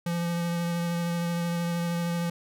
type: tone with vibrato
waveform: square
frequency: 171.2 Hz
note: F3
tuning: 34 cents flat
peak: -27 dBFS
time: 0.06-2.3 s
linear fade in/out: 5 ms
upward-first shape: triangle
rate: 13 Hz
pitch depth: 15 cents each way
effects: none